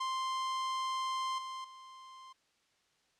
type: tone with level steps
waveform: 45% pulse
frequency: 1046.5 Hz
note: C6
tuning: in tune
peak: -33 / -40 / -50 dBFS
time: 0-2.33 s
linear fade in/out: 10 ms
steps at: 1.38 / 1.64 s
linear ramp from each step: 5 ms
effects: white hiss -73 dBFS RMS until 3.19 s + low-pass 6000 Hz 12 dB/octave